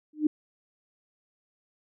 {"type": "tone with exponential growth", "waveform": "sine", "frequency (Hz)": 303.7, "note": "D#4", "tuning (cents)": -42, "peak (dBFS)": -16, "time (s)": [0.13, 0.27], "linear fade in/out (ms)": 5, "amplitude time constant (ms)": 29, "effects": []}